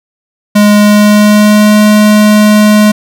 square tone with pitch glide, 207.7 to 211 Hz, G#3 to G#3, 0 to +28 cents, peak -3 dBFS, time 0.55-2.92 s, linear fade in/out 10 ms, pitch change +28 cents, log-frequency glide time 0.76-1.79 s, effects none

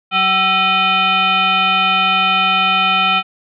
sine tone with frequency modulation, 1900 Hz, A#6, 33 cents sharp, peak -11 dBFS, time 0.11-3.23 s, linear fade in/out 50 ms, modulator 571 Hz, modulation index 2.2, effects none

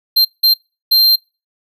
square tone bursts at uneven times, 4163 Hz, C8, 10 cents flat, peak -8 dBFS, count 3, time 0.16-0.25 / 0.43-0.54 / 0.91-1.16 s, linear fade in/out 10 ms, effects noise-tail reverb RT60 0.3 s tail -25 dB re dry

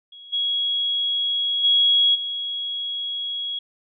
sine tone with level steps, 3322 Hz, G#7, in tune, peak -40 / -20 / -14 / -25 dBFS, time 0.12-3.59 s, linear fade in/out 5 ms, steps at 0.32 / 1.63 / 2.14 s, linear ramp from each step 20 ms, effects none

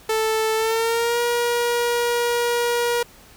sawtooth tone with pitch glide, 440 to 477.1 Hz, A4 to A#4, 0 to +40 cents, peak -15 dBFS, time 0.09-3.03 s, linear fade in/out 5 ms, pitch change +140 cents, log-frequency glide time 0.55-1.2 s, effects pink hiss -48 dBFS RMS until 3.36 s

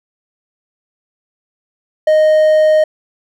triangle tone, 620 Hz, D#5, 6 cents flat, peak -5 dBFS, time 2.07-2.84 s, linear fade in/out 5 ms, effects none

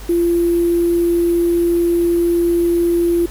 sine tone with sample-and-hold, 343 Hz, F4, 31 cents flat, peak -12 dBFS, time 0.09-3.26 s, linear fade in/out 5 ms, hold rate 11025 Hz, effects added 50 Hz sine -31 dBFS peak until 3.3 s + pink hiss -38 dBFS RMS until 3.3 s

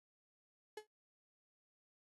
35% pulse tone with exponential decay, 426.4 Hz, G#4, 46 cents sharp, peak -40 dBFS, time 0.77-0.87 s, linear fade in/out 5 ms, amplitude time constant 20 ms, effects AAC 32 kbps

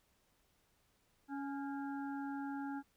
harmonic tone with a mistuned harmonic, 278.7 Hz, C#4, 9 cents sharp, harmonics 1 / 3 / 5 / 6, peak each -40 / -46 / -52 / -55 dBFS, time 1.28-2.83 s, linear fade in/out 50 ms, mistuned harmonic 6, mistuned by -47 cents, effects pink hiss -75 dBFS RMS until 2.96 s

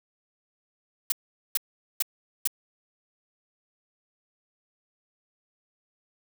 blue noise bursts, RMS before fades -24 dBFS, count 4, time 1.1-2.474 s, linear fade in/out 2 ms, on 21 ms, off 430 ms, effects none

